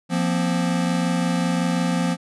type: chord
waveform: square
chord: F suspended fourth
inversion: none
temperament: equal with one note detuned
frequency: 174.61 / 236.1 / 261.6 Hz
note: F3 / Bb3 / C4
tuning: 0 / +22 / 0 cents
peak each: -22 / -27 / -27 dBFS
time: 0.09-2.17 s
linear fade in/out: 50 ms
effects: resampled to 24000 Hz